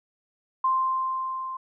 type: tone with level ramp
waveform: sine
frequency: 1046.5 Hz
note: C6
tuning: in tune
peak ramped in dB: -19 to -31 dBFS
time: 0.64-1.57 s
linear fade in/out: 5 ms
effects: none